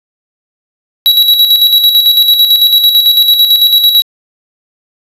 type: tone with tremolo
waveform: square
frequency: 3892 Hz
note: B7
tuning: 26 cents flat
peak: -3 dBFS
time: 1.06-4.02 s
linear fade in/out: 0 ms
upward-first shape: square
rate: 9 Hz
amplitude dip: 50%
effects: resampled to 32000 Hz